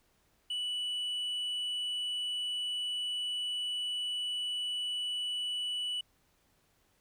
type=tone with tanh clipping; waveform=sine; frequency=2960 Hz; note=F#7; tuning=in tune; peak=-33 dBFS; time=0.5-6.01 s; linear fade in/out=5 ms; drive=3 dB; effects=pink hiss -71 dBFS RMS until 7 s